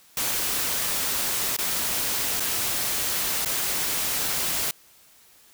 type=noise with dropouts; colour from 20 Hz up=white; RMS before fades=-26 dBFS; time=0.17-4.71 s; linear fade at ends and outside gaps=2 ms; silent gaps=1.566-1.587 / 2.398-2.403 / 3.449-3.458 s; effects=white hiss -55 dBFS RMS until 5.53 s